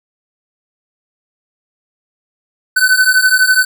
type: beating tone pair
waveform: square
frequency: 1506 / 1518 Hz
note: F#6 / F#6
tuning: +30 / +44 cents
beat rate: 12 Hz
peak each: -12 dBFS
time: 2.76-3.65 s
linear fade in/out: 10 ms
effects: none